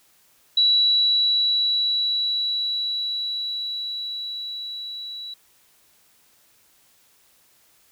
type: tone with level ramp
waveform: sine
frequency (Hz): 3924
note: B7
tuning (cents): -12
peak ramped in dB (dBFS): -14 to -32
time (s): 0.57-5.34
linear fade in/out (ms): 5
effects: white hiss -59 dBFS RMS until 7.91 s